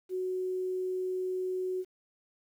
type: tone with quantisation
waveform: sine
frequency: 370 Hz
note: F#4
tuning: in tune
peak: -30 dBFS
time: 0.09-1.85 s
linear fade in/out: 50 ms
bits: 10
effects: none